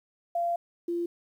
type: tone pair in turn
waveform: sine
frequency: 688 / 344 Hz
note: F5 / F4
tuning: -26 / -26 cents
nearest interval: octave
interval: 1200 cents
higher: first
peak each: -25 / -27 dBFS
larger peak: first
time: 0.35-0.56 / 0.88-1.06 s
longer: first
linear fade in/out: 5 ms
effects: 10-bit